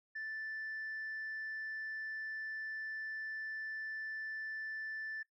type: tone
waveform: sine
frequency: 1760 Hz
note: A6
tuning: in tune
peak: -38 dBFS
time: 0.15-5.23 s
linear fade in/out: 10 ms
effects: noise-tail reverb RT60 0.1 s tail -20 dB re dry + tanh soft clip ceiling -37 dBFS